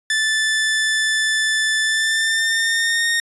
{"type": "tone with pitch glide", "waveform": "sawtooth", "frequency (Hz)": [1755, 1847.6], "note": ["A6", "A#6"], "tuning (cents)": [-5, -16], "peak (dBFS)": -13, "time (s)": [0.1, 3.2], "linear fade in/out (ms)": 2, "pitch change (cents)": 89, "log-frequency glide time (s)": [1.82, 3.09], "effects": ["resampled to 24000 Hz"]}